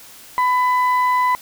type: tone pair together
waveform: sine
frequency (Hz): 1000 / 2000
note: B5 / B6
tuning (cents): +21 / +21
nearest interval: octave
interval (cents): 1200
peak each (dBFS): -13 / -22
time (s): 0.38-1.35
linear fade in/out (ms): 0
effects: tanh soft clip ceiling -10 dBFS + white hiss -42 dBFS RMS until 1.41 s